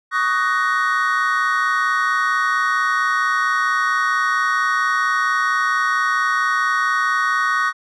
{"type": "chord", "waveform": "triangle", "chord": "D# minor seventh", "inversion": "third", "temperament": "just", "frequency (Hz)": [1120.1, 1244.5, 1493.4, 1866.8], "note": ["C#6", "D#6", "F#6", "A#6"], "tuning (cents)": [18, 0, 16, 2], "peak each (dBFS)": -20, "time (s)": [0.11, 7.73], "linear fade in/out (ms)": 50, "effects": ["resampled to 22050 Hz"]}